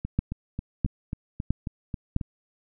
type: two click trains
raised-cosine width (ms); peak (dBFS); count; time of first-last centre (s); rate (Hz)
5; -18 / -10; 9 / 4; 0.05-2.212 / 0.19-2.164; 3.7 / 1.52
effects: none